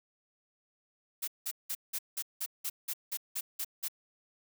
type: noise bursts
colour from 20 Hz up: blue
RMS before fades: -35 dBFS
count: 12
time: 1.22-3.884 s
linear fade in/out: 10 ms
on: 57 ms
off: 180 ms
effects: none